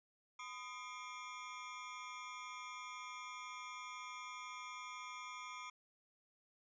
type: ring-modulated tone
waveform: 25% pulse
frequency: 1128 Hz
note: C#6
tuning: 30 cents sharp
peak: -40 dBFS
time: 0.39-5.7 s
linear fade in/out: 5 ms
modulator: 115 Hz
effects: resampled to 16000 Hz